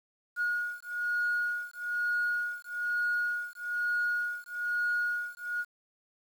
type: beating tone pair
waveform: sine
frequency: 1442 / 1443.1 Hz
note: F#6 / F#6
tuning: -45 / -44 cents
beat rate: 1.1 Hz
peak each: -31 dBFS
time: 0.36-5.65 s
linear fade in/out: 50 ms
effects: tanh soft clip ceiling -23 dBFS + 9-bit

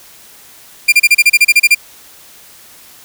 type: tone bursts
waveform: 40% pulse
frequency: 2392 Hz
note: D7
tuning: 31 cents sharp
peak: -3 dBFS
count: 12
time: 0.88-1.749 s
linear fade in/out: 10 ms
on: 44 ms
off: 31 ms
effects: white hiss -40 dBFS RMS until 3.04 s

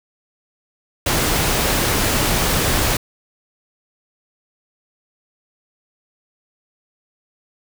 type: noise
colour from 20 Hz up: pink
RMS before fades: -18 dBFS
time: 1.06-2.97 s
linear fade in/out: 5 ms
effects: none

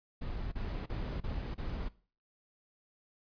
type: noise bursts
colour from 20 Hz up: brown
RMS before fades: -37 dBFS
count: 5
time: 0.21-1.888 s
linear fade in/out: 10 ms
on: 310 ms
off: 32 ms
effects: noise-tail reverb RT60 0.4 s tail -19 dB re dry + resampled to 11025 Hz

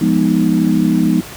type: chord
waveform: sine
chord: F half-diminished seventh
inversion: none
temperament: equal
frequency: 174.61 / 207.7 / 246.9 / 311.1 Hz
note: F3 / Ab3 / Cb4 / Eb4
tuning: 0 / 0 / 0 / 0 cents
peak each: -16 dBFS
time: 0.01-1.21 s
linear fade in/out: 5 ms
effects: pink hiss -32 dBFS RMS until 1.36 s + high-pass 60 Hz 12 dB/octave

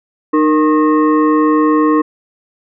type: tone with frequency modulation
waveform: sine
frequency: 306 Hz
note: D#4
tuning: 29 cents flat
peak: -8 dBFS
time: 0.33-2.02 s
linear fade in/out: 10 ms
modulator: 772 Hz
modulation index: 0.93
effects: none

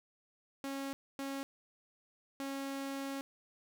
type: tone bursts at uneven times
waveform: sawtooth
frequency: 274 Hz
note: C#4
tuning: 20 cents flat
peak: -34 dBFS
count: 3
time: 0.64-0.93 / 1.19-1.43 / 2.4-3.21 s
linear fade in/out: 0 ms
effects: none

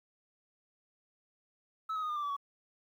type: tone with pitch steps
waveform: sine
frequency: 1300 / 1268.8 / 1238.4 / 1208.7 / 1179.8 / 1151.5 / 1123.9 Hz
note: E6 / D#6 / D#6 / D6 / D6 / D6 / C#6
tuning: -24 / +33 / -9 / +49 / +8 / -34 / +24 cents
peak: -30 dBFS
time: 1.89-2.366 s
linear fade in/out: 10 ms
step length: 68 ms
effects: tanh soft clip ceiling -32 dBFS + 11-bit

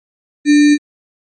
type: tone with sample-and-hold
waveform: sine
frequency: 293.7 Hz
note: D4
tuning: in tune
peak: -5 dBFS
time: 0.45-0.78 s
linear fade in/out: 50 ms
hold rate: 2100 Hz
effects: MP3 32 kbps

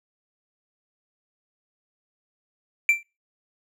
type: tone with exponential decay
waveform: triangle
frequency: 2349 Hz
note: D7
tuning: in tune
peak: -10 dBFS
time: 2.89-3.03 s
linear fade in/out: 1 ms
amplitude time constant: 30 ms
effects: noise-tail reverb RT60 0.3 s tail -23 dB re dry

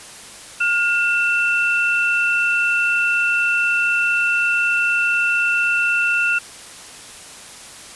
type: tone pair together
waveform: sine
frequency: 1422 / 2684 Hz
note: F6 / E7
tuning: +31 / +31 cents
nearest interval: major seventh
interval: 1100 cents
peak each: -18 dBFS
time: 0.6-6.39 s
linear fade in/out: 10 ms
effects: white hiss -38 dBFS RMS until 7.95 s + resampled to 24000 Hz

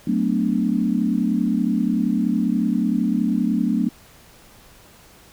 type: chord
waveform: sine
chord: B minor seventh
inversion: second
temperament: equal with one note detuned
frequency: 185 / 220 / 250.5 / 293.7 Hz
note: F#3 / A3 / B3 / D4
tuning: 0 / 0 / +25 / 0 cents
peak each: -24 / -21 / -23 / -25 dBFS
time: 0.07-3.89 s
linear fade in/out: 5 ms
effects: pink hiss -49 dBFS RMS until 5.32 s

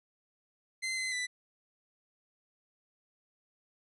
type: tone with pitch steps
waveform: sawtooth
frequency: 2068 / 2051 / 1988 Hz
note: C7 / C7 / B6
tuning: -21 / -35 / +11 cents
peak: -29 dBFS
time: 0.82-1.27 s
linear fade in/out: 20 ms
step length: 150 ms
effects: resampled to 24000 Hz

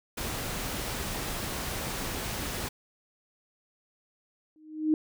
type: noise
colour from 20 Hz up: pink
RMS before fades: -34 dBFS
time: 0.17-2.69 s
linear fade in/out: 10 ms
type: tone with exponential growth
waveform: sine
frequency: 310.1 Hz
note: D#4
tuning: 6 cents flat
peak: -18 dBFS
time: 4.56-4.94 s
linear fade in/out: 1 ms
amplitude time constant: 82 ms
effects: none

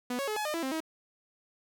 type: tone with pitch steps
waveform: sawtooth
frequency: 246.9 / 553 / 427.1 / 848 / 607 / 332.9 / 264.4 / 319.3 Hz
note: B3 / C#5 / G#4 / G#5 / D#5 / E4 / C4 / D#4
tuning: 0 / -4 / +48 / +36 / -43 / +17 / +18 / +45 cents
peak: -27 dBFS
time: 0.1-0.804 s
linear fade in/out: 5 ms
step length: 88 ms
effects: none

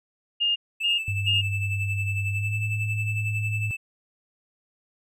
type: tone bursts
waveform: sine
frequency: 2829 Hz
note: F7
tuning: 22 cents sharp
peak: -20 dBFS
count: 3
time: 0.4-1.42 s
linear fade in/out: 20 ms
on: 160 ms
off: 270 ms
type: tone with tremolo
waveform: triangle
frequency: 2637 Hz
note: E7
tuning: in tune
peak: -25 dBFS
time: 0.8-3.77 s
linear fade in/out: 10 ms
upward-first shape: sine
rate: 11 Hz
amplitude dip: 65%
type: tone with pitch glide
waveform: sine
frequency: 100 to 105.95 Hz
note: G2 to G#2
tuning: +35 to +35 cents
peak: -25 dBFS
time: 1.08-3.71 s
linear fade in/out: 0 ms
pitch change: +100 cents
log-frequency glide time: 2.29-2.59 s
effects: none

